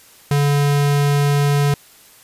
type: tone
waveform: square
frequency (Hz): 143.5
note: D3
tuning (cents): -40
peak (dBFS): -14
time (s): 0.31-1.74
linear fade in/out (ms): 2
effects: white hiss -47 dBFS RMS until 2.23 s + resampled to 32000 Hz